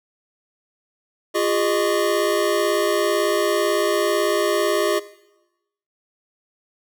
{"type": "tone cluster", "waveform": "square", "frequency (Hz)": [349.6, 407.6, 614, 1125], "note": ["F4", "G#4", "D#5", "C#6"], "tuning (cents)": [2, -32, -23, 25], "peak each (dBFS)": [-24, -24, -24, -29], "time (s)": [1.34, 5], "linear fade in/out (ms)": 20, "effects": ["noise-tail reverb RT60 0.9 s tail -17 dB re dry"]}